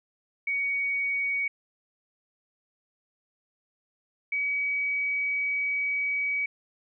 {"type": "tone pair in turn", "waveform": "sine", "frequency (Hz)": [2245, 2270], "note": ["C#7", "C#7"], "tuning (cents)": [21, 41], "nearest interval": "unison", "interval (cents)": 20, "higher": "second", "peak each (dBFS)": -25, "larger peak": "neither", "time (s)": [[0.47, 1.48], [4.32, 6.46]], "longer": "second", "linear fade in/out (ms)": 5, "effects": []}